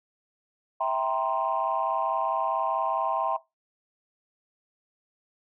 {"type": "chord", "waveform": "sine", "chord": "C dominant seventh", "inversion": "first", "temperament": "just", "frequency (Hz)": [654.1, 784.9, 941.9, 1046.5], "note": ["E5", "G5", "Bb5", "C6"], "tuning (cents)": [-14, 2, 18, 0], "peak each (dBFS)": -29, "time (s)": [0.8, 3.37], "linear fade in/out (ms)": 10, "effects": ["noise-tail reverb RT60 0.2 s tail -18 dB re dry", "tanh soft clip ceiling -15 dBFS"]}